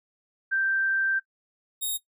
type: tone pair in turn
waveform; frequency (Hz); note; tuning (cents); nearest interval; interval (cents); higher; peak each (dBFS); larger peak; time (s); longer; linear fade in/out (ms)
sine / 5% pulse; 1568 / 3729; G6 / A#7; 0 / 0; octave + minor third; 1500; second; -22 / -19; second; 0.51-1.2 / 1.81-1.98; first; 20
effects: noise-tail reverb RT60 0.1 s tail -18 dB re dry